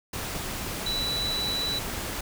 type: tone in noise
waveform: sine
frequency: 3952 Hz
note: B7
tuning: in tune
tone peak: -27 dBFS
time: 0.86-1.79 s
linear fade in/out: 5 ms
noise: pink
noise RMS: -33 dBFS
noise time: 0.13-2.21 s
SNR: +3 dB
effects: none